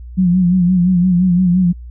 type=tone with vibrato; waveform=sine; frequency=180.2 Hz; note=F#3; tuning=45 cents flat; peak=-9 dBFS; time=0.17-1.73 s; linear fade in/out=20 ms; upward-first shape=sine; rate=5.8 Hz; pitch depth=67 cents each way; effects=added 60 Hz sine -29 dBFS peak until 1.9 s